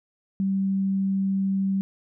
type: tone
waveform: sine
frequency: 193.8 Hz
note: G3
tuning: 20 cents flat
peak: -21 dBFS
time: 0.4-1.81 s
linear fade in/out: 0 ms
effects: none